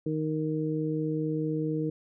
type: harmonic tone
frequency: 155.56 Hz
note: D#3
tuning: in tune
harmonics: 1 / 2 / 3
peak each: -31 / -30 / -33 dBFS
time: 0.06-1.9 s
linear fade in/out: 5 ms
effects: none